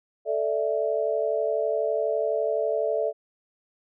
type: chord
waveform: sine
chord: A suspended fourth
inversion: none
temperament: equal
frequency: 440 / 587.3 / 659.3 Hz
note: A4 / D5 / E5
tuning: 0 / 0 / 0 cents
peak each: -27 dBFS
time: 0.25-3.13 s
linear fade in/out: 50 ms
effects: none